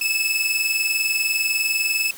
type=tone pair together; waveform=sawtooth; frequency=2597 / 2617 Hz; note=E7 / E7; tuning=-26 / -13 cents; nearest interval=unison; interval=13 cents; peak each=-19 dBFS; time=0.01-2.11 s; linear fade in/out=5 ms; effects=white hiss -40 dBFS RMS until 2.17 s